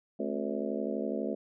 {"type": "harmonic tone with a mistuned harmonic", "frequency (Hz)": 72, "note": "D2", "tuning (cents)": -34, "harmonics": [3, 4, 5, 6, 7, 8, 9], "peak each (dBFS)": [-36, -37, -38, -39, -39, -40, -41], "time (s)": [0.19, 1.35], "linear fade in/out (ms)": 10, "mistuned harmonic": 4, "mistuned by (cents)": -120, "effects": []}